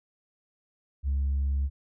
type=tone; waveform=sine; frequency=69.1 Hz; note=C#2; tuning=5 cents flat; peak=-22 dBFS; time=1.03-1.7 s; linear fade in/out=50 ms; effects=tanh soft clip ceiling -22 dBFS